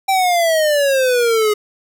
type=exponential sweep; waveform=square; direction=down; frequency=784 to 415.3 Hz; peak=-13 dBFS; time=0.08-1.54 s; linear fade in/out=10 ms; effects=none